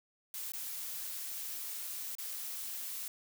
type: noise with dropouts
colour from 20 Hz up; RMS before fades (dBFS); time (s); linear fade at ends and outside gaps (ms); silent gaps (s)
blue; -41; 0.34-3.08; 1; 0.52-0.535 / 2.152-2.184
effects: none